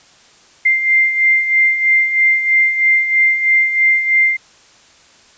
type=beating tone pair; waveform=sine; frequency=2093 / 2096.1 Hz; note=C7 / C7; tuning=0 / +3 cents; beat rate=3.1 Hz; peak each=-18 / -11 dBFS; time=0.65-4.37 s; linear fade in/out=10 ms; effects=white hiss -47 dBFS RMS until 5.37 s + resampled to 16000 Hz